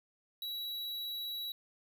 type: tone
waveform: square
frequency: 3905 Hz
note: B7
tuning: 20 cents flat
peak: -38 dBFS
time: 0.42-1.52 s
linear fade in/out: 2 ms
effects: none